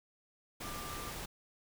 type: tone in noise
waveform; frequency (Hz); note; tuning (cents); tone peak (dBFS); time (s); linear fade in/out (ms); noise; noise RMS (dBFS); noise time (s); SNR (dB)
sine; 1187; D6; +18; -46; 0.63-1.11; 10; pink; -43; 0.6-1.26; -6
effects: none